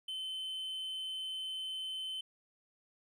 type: tone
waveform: triangle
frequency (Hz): 3064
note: G7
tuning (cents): -40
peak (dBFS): -36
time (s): 0.08-2.21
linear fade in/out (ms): 5
effects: none